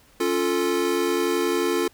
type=chord; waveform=square; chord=Db augmented; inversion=none; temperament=equal; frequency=277.2 / 349.2 / 440 Hz; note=Db4 / F4 / A4; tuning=0 / 0 / 0 cents; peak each=-29 / -24 / -26 dBFS; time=0.2-1.88 s; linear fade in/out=5 ms; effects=pink hiss -56 dBFS RMS until 1.93 s